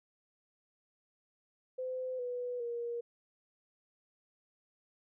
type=tone with pitch steps; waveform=sine; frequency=512 / 492 / 472.8 Hz; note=C5 / B4 / A#4; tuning=-38 / -7 / +24 cents; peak=-35 dBFS; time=1.78-3.01 s; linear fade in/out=10 ms; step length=410 ms; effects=none